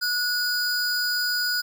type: tone pair together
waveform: square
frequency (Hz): 1462 / 4918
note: F#6 / D#8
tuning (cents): -21 / -21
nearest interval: octave + major sixth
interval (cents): 2100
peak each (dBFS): -26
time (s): 0.01-1.62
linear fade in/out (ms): 20
effects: 10-bit